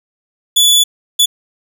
sawtooth tone bursts at uneven times, 3446 Hz, A7, 37 cents flat, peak -4 dBFS, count 2, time 0.56-0.84 / 1.19-1.26 s, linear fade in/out 10 ms, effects none

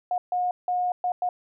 sine tone bursts at uneven times, 721 Hz, F#5, 45 cents flat, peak -22 dBFS, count 5, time 0.11-0.18 / 0.32-0.51 / 0.68-0.92 / 1.04-1.12 / 1.22-1.29 s, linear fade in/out 2 ms, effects none

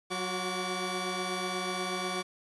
15% pulse tone cluster, 185.1 / 362 / 1152 Hz, F#3 / F#4 / D6, +1 / -38 / -34 cents, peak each -30 / -30 / -29 dBFS, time 0.1-2.23 s, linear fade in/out 20 ms, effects resampled to 24000 Hz + 10-bit

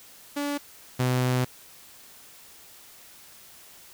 sawtooth tone pair in turn, 287.6 / 126.64 Hz, D4 / B2, -36 / +44 cents, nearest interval octave + major second, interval 1420 cents, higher first, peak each -23 / -18 dBFS, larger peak second, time 0.36-0.58 / 0.99-1.45 s, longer second, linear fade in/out 10 ms, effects white hiss -50 dBFS RMS until 3.93 s

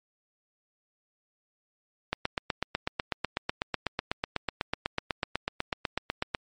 click train, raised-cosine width 0.3 ms, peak -11 dBFS, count 35, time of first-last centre 2.13-6.348 s, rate 8.06 Hz, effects MP3 48 kbps

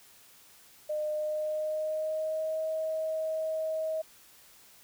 sine tone with pitch glide, 608 to 633.8 Hz, D#5 to D#5, -40 to +32 cents, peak -29 dBFS, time 0.89-4.02 s, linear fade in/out 10 ms, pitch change +72 cents, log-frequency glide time 1.1-2.6 s, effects white hiss -57 dBFS RMS until 4.83 s

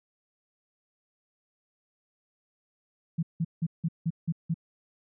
sine tone bursts, 164.81 Hz, E3, in tune, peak -24 dBFS, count 7, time 3.18-4.543 s, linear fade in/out 10 ms, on 49 ms, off 170 ms, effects none

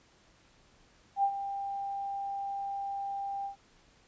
sine tone with ADSR envelope, 794 Hz, G5, 22 cents sharp, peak -22 dBFS, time 1.16-3.56 s, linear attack 73 ms, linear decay 72 ms, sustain -11 dB, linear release 110 ms, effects pink hiss -63 dBFS RMS until 4.07 s + resampled to 16000 Hz

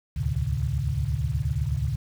sine tone cluster, 69.4 / 77.7 / 107.2 / 126.4 / 144.8 Hz, C#2 / D#2 / A2 / B2 / D3, +3 / -2 / -45 / +41 / -24 cents, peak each -30 dBFS, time 0.16-1.96 s, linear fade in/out 10 ms, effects 8-bit

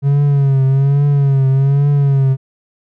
triangle tone with vibrato, 138.59 Hz, C#3, in tune, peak -7 dBFS, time 0.02-2.37 s, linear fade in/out 50 ms, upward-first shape triangle, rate 1.2 Hz, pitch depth 75 cents each way, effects none

